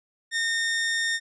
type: tone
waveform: sawtooth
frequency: 1830 Hz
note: A#6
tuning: 32 cents flat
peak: -20 dBFS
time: 0.31-1.2 s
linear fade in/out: 50 ms
effects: resampled to 22050 Hz